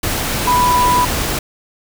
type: tone in noise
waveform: sine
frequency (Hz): 987.8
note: B5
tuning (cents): 0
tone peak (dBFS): -11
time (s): 0.47-1.05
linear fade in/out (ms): 5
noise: pink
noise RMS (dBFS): -19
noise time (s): 0.03-1.39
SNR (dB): +5
effects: none